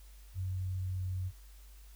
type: tone with pitch glide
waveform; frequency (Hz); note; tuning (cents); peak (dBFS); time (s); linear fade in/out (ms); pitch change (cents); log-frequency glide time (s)
sine; 93.2 to 92.45; F#2 to F#2; +13 to -1; -33; 0.34-1.32; 50; -14; 0.45-1.14
effects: added 50 Hz sine -51 dBFS peak until 1.95 s + white hiss -63 dBFS RMS until 1.95 s